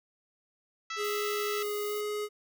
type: harmonic tone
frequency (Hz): 659.3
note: E5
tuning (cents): 0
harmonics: 2 / 3 / 4 / 5 / 6 / 7 / 8 / 9 / 10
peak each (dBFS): -37 / -41 / -43 / -45 / -47 / -48 / -49 / -50 / -51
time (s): 0.9-1.63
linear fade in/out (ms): 5
type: tone with pitch glide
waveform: square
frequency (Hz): 415.4 to 418.8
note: G#4 to G#4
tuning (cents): 0 to +15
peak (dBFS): -32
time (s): 0.96-2.29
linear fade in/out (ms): 50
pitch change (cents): +15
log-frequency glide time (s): 1.87-1.94
type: noise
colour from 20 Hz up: violet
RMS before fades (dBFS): -43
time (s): 1.04-2.01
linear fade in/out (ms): 5
effects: none